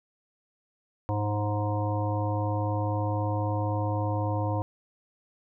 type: harmonic tone with a mistuned harmonic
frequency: 103.83 Hz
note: G#2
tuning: in tune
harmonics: 1 / 3 / 5 / 7 / 9 / 10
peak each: -27 / -34 / -34 / -36 / -35 / -41 dBFS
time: 1.09-4.62 s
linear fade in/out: 0 ms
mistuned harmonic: 5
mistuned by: +26 cents
effects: none